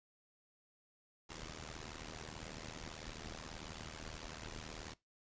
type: noise with amplitude modulation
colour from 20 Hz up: pink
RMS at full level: -44 dBFS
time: 1.29-4.94 s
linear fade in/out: 10 ms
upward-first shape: sine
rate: 78.3 Hz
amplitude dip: 95%
effects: noise-tail reverb RT60 0.2 s tail -20 dB re dry + resampled to 16000 Hz